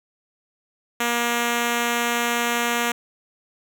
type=tone; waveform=5% pulse; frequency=237.4 Hz; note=A#3; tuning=32 cents sharp; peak=-9 dBFS; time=1-2.92 s; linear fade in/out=5 ms; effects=none